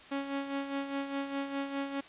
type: tone with tremolo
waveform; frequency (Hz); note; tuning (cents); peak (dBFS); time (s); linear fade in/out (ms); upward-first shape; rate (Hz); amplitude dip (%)
sawtooth; 277.2; C#4; 0; -27; 0.11-2.01; 10; sine; 4.9; 60
effects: white hiss -52 dBFS RMS until 2.08 s + resampled to 8000 Hz